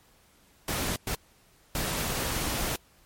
pink noise bursts at uneven times, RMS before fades -30 dBFS, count 3, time 0.68-0.96 / 1.07-1.15 / 1.75-2.76 s, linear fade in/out 2 ms, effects pink hiss -61 dBFS RMS until 3.05 s + MP3 64 kbps

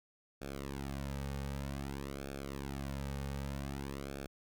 sawtooth tone with flanger, 69 Hz, C#2, 7 cents flat, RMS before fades -41 dBFS, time 0.41-4.27 s, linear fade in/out 10 ms, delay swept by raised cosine 1 to 3 ms, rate 0.53 Hz, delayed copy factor -1, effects none

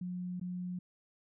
sine tone with dropouts, 180 Hz, F#3, 47 cents flat, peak -36 dBFS, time 0.01-0.79 s, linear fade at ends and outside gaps 5 ms, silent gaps 0.398-0.412 s, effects none

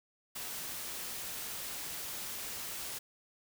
white noise, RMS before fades -41 dBFS, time 0.35-2.99 s, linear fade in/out 10 ms, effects none

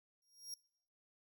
sawtooth tone with exponential growth, 5600 Hz, F8, 4 cents sharp, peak -39 dBFS, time 0.22-0.54 s, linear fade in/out 1 ms, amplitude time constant 68 ms, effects noise-tail reverb RT60 0.6 s tail -21 dB re dry

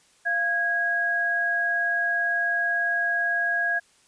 sine tone pair together, 690.3 / 1647 Hz, F5 / G#6, -20 / -15 cents, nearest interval octave + minor third, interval 1505 cents, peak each -30 / -22 dBFS, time 0.25-3.8 s, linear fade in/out 20 ms, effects white hiss -60 dBFS RMS until 4.07 s + resampled to 22050 Hz

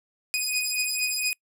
15% pulse beating tone pair, 2489 / 2493.3 Hz, D#7 / D#7, 0 / +3 cents, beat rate 4.3 Hz, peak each -21 dBFS, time 0.34-1.33 s, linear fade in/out 0 ms, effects noise-tail reverb RT60 0.1 s tail -26 dB re dry

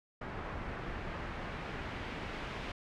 pink noise with low-pass filter sweep, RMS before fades -41 dBFS, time 0.21-2.72 s, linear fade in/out 5 ms, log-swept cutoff 1600 to 2800 Hz, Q 1.1, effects none

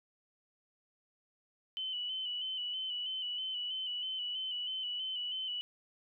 sine tone with vibrato, 3006 Hz, F#7, 27 cents sharp, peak -35 dBFS, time 1.77-5.61 s, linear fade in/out 0 ms, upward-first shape square, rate 3.1 Hz, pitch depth 32 cents each way, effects none

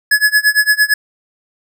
square tone with tremolo, 1699 Hz, G#6, 39 cents sharp, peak -7 dBFS, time 0.11-0.94 s, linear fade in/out 5 ms, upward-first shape sine, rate 8.8 Hz, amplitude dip 95%, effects none

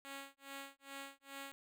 5% pulse tone with tremolo, 275.5 Hz, C#4, 11 cents flat, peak -34 dBFS, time 0.05-1.52 s, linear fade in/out 0 ms, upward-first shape sine, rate 2.4 Hz, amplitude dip 100%, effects none

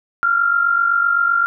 sine tone pair together, 1349.1 / 1396.9 Hz, E6 / F6, +40 / 0 cents, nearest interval minor second, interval 60 cents, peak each -20 / -14 dBFS, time 0.23-1.46 s, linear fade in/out 0 ms, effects none

